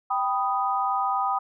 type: chord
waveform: sine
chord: G augmented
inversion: none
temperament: equal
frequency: 784 / 987.8 / 1244.5 Hz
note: G5 / B5 / D#6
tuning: 0 / 0 / 0 cents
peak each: -26 / -28 / -26 dBFS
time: 0.1-1.39 s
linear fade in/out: 10 ms
effects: none